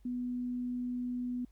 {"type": "tone", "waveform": "sine", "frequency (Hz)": 246.9, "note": "B3", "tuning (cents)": 0, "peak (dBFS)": -33, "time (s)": [0.05, 1.45], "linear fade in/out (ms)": 5, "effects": ["added 50 Hz sine -58 dBFS peak until 1.51 s", "pink hiss -75 dBFS RMS until 1.51 s"]}